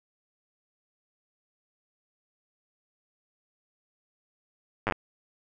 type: slowing click train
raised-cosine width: 0.5 ms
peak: -12 dBFS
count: 6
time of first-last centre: 4.87-4.923 s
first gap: 9 ms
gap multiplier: 1.08
effects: none